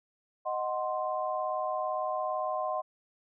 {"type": "chord", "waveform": "sine", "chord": "C diminished", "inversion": "first", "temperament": "equal", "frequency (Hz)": [622.3, 740, 1046.5], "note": ["Eb5", "Gb5", "C6"], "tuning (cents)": [0, 0, 0], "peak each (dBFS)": [-33, -34, -34], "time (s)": [0.45, 2.82], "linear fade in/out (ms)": 20, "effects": []}